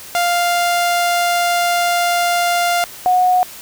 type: tone pair in turn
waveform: sawtooth / sine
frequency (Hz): 698.5 / 730.6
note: F5 / F#5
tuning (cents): 0 / -22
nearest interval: minor second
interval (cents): 78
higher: second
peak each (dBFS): -10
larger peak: neither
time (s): 0.15-2.84 / 3.06-3.43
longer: first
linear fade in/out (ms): 0
effects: white hiss -35 dBFS RMS until 3.61 s

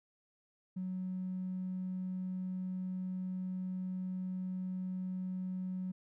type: tone with tanh clipping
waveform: triangle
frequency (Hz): 185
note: F#3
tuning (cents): 0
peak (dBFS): -35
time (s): 0.76-5.92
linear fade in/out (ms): 10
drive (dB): 1
effects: none

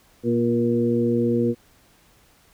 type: harmonic tone with a mistuned harmonic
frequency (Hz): 118.7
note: A#2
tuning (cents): +32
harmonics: 1 / 2 / 3 / 4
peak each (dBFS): -27 / -21 / -24 / -24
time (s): 0.23-1.55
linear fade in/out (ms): 50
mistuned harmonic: 3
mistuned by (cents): -21
effects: pink hiss -57 dBFS RMS until 2.53 s

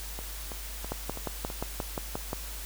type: two click trains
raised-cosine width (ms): 1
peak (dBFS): -17 / -24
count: 9 / 5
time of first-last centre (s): 0.92-2.331 / 0.19-1.501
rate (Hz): 5.67 / 3.05
effects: added 50 Hz sine -39 dBFS peak until 2.65 s + white hiss -42 dBFS RMS until 2.65 s

